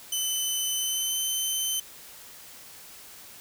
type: tone with pitch glide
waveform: 15% pulse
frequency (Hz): 3031 to 3072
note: F#7 to G7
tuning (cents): +41 to -36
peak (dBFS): -19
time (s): 0.12-1.8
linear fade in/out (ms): 5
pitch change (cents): +23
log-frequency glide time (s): 0.71-1.2
effects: white hiss -47 dBFS RMS until 3.4 s